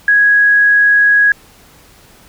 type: tone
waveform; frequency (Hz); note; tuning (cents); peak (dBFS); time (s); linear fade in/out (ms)
sine; 1661.2; G#6; 0; -6; 0.08-1.32; 2
effects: pink hiss -44 dBFS RMS until 2.28 s